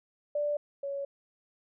sine tone pair in turn, 587.3 / 558.6 Hz, D5 / C#5, 0 / +13 cents, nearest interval minor second, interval 87 cents, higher first, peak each -27 / -32 dBFS, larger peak first, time 0.35-0.57 / 0.83-1.05 s, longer neither, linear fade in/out 5 ms, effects none

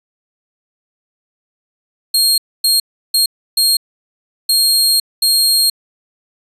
sawtooth tone bursts at uneven times, 4238 Hz, C8, 21 cents sharp, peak -7 dBFS, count 6, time 2.14-2.38 / 2.64-2.8 / 3.14-3.26 / 3.57-3.77 / 4.49-5 / 5.22-5.7 s, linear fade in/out 5 ms, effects resampled to 32000 Hz

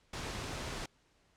pink noise, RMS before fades -40 dBFS, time 0.13-0.86 s, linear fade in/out 5 ms, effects pink hiss -70 dBFS RMS until 1.36 s + low-pass 7000 Hz 12 dB/octave

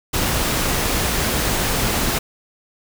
pink noise, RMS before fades -20 dBFS, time 0.13-2.19 s, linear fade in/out 10 ms, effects none

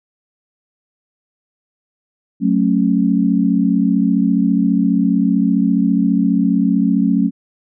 sine chord, F# minor, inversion none, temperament equal with one note detuned, 185 / 220 / 274.3 Hz, F#3 / A3 / C#4, 0 / 0 / -18 cents, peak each -16 dBFS, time 2.4-7.31 s, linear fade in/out 50 ms, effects none

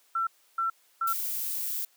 sine tone bursts, 1346 Hz, E6, 36 cents sharp, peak -25 dBFS, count 3, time 0.15-1.13 s, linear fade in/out 5 ms, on 120 ms, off 310 ms
violet noise, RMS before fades -32 dBFS, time 1.07-1.85 s, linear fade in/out 5 ms
effects white hiss -64 dBFS RMS until 1.96 s + high-pass 400 Hz 12 dB/octave

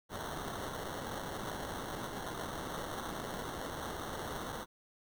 white noise with sample-and-hold, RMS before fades -41 dBFS, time 0.09-4.66 s, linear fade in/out 50 ms, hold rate 2450 Hz, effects none

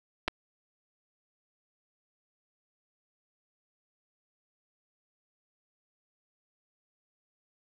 clicks, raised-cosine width 0.3 ms, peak -13 dBFS, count 2, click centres 0.279 / 0.282 s, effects none

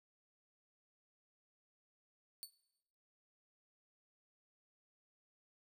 20% pulse tone with exponential decay, 4466 Hz, C#8, 12 cents sharp, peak -34 dBFS, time 2.43-2.51 s, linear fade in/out 0 ms, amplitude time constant 16 ms, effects noise-tail reverb RT60 0.9 s tail -19 dB re dry

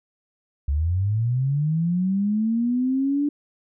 sine linear sweep, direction up, 67.3 to 293.7 Hz, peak -19 dBFS, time 0.68-3.29 s, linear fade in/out 5 ms, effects none

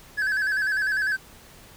triangle tone with vibrato, 1618 Hz, G#6, 46 cents flat, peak -20 dBFS, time 0.17-1.17 s, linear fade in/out 20 ms, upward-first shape square, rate 10 Hz, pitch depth 77 cents each way, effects pink hiss -49 dBFS RMS until 1.76 s

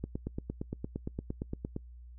click train, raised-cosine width 3 ms, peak -22 dBFS, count 16, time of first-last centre 0.04-1.764 s, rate 8.7 Hz, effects noise-tail reverb RT60 0.1 s tail -25 dB re dry + added 60 Hz sine -47 dBFS peak until 2.18 s

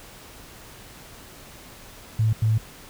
sine tone bursts at uneven times, 110 Hz, A2, in tune, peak -17 dBFS, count 2, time 2.19-2.33 / 2.42-2.58 s, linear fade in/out 5 ms, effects pink hiss -45 dBFS RMS until 2.89 s

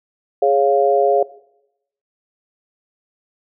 sine chord, Db major, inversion second, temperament equal, 415.3 / 554.4 / 698.5 Hz, Ab4 / Db5 / F5, 0 / 0 / 0 cents, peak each -16 dBFS, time 0.42-1.23 s, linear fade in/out 5 ms, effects noise-tail reverb RT60 0.8 s tail -19 dB re dry

